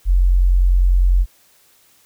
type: tone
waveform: sine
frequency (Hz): 45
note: F#1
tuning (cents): -47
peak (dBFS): -10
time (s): 0.05-1.26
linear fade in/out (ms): 50
effects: white hiss -54 dBFS RMS until 2.05 s